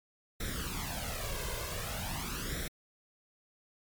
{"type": "noise with flanger", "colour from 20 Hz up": "pink", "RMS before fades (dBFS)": -37, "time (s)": [0.4, 2.68], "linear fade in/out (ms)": 5, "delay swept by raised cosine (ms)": [0.53, 1.93], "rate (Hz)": 0.45, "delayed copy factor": 0.75, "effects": ["MP3 96 kbps"]}